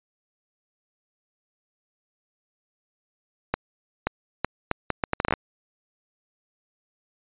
accelerating click train, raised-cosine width 0.5 ms, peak -7 dBFS, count 13, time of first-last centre 3.54-5.338 s, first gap 530 ms, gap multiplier 0.71, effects resampled to 8000 Hz

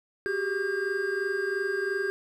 triangle tone cluster, 380.3 / 403.2 / 1606 Hz, F#4 / G4 / G6, +48 / +49 / +41 cents, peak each -29 dBFS, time 0.26-2.1 s, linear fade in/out 0 ms, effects none

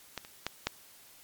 clicks, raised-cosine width 0.2 ms, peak -18 / -29 / -14 / -11 dBFS, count 4, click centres 0.177 / 0.249 / 0.466 / 0.67 s, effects white hiss -56 dBFS RMS until 1.23 s + MP3 96 kbps

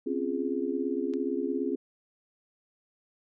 sine chord, Db major seventh, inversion third, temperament just, 259.9 / 277.2 / 346.5 / 415.8 Hz, C4 / Db4 / F4 / Ab4, -11 / 0 / -14 / +2 cents, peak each -33 dBFS, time 0.06-1.76 s, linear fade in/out 10 ms
click, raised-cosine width 0.2 ms, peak -31 dBFS, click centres 1.137 s
effects none

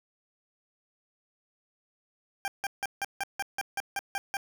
20% pulse tone bursts, 793 Hz, G5, 20 cents sharp, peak -24 dBFS, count 11, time 2.45-4.369 s, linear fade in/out 0 ms, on 29 ms, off 160 ms, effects none

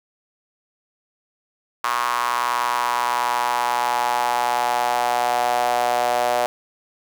sawtooth tone with high-pass filter sweep, 121.4 Hz, B2, 29 cents flat, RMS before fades -21 dBFS, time 1.84-6.46 s, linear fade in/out 0 ms, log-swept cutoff 1100 to 660 Hz, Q 4.9, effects none

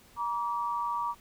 sine tone pair together, 950 / 1156.5 Hz, A#5 / D6, +33 / -27 cents, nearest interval minor third, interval 340 cents, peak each -31 / -32 dBFS, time 0.16-1.15 s, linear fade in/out 50 ms, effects pink hiss -58 dBFS RMS until 1.2 s

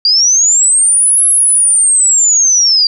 sine linear two-way sweep, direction up then down, 4699 to 11000 to 4699 Hz, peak -6 dBFS, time 0.05-2.87 s, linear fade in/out 2 ms, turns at 1.26 s, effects none

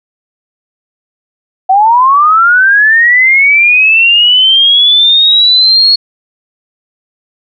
sine linear sweep, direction up, 740 to 4355 Hz, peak -3 dBFS, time 1.69-5.96 s, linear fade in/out 10 ms, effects none

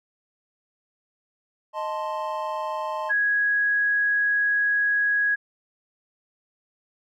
triangle chord, A diminished, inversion second, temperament equal, 622.3 / 880 / 1046.5 Hz, Eb5 / A5 / C6, 0 / 0 / 0 cents, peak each -29 dBFS, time 1.73-3.13 s, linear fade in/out 50 ms
sine tone, 1661.2 Hz, G#6, in tune, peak -19 dBFS, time 3.09-5.36 s, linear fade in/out 20 ms
effects none

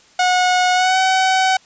sawtooth tone with pitch glide, 729 to 756 Hz, F#5 to F#5, -26 to +37 cents, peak -9 dBFS, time 0.19-1.57 s, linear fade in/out 5 ms, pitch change +63 cents, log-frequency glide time 0.74-0.98 s, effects white hiss -50 dBFS RMS until 1.65 s + resampled to 16000 Hz

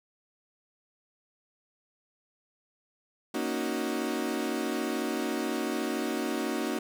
35% pulse chord, D# minor seventh, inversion second, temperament equal, 233.1 / 277.2 / 311.1 / 370 Hz, A#3 / C#4 / D#4 / F#4, 0 / 0 / 0 / 0 cents, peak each -33 dBFS, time 3.34-6.79 s, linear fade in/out 5 ms, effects 10-bit

